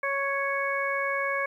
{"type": "harmonic tone", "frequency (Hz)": 554.4, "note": "C#5", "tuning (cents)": 0, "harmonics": [1, 2, 3, 4], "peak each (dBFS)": [-31, -31, -31, -31], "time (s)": [0.03, 1.46], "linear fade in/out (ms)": 5, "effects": ["10-bit"]}